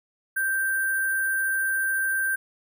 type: tone with sample-and-hold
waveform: sine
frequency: 1568 Hz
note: G6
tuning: in tune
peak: -22 dBFS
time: 0.36-2.36 s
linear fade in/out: 10 ms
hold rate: 11025 Hz
effects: none